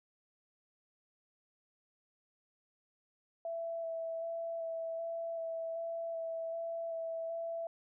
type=tone with vibrato; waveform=sine; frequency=662 Hz; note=E5; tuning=7 cents sharp; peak=-36 dBFS; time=3.45-7.67 s; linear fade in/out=2 ms; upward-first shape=square; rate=1.3 Hz; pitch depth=11 cents each way; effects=none